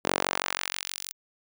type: tone with high-pass filter sweep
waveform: sawtooth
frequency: 46.25 Hz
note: F#1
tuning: in tune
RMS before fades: -31 dBFS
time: 0.04-1.13 s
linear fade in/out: 20 ms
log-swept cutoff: 360 to 6600 Hz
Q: 0.82
effects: none